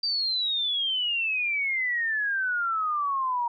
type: exponential sweep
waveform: sine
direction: down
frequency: 4699 to 937 Hz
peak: -24 dBFS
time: 0.03-3.48 s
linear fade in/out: 5 ms
effects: none